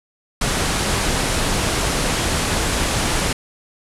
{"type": "low-pass noise", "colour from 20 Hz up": "pink", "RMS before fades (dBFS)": -20, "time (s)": [0.41, 3.33], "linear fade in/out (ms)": 5, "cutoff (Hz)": 11000, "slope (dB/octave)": 48, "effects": []}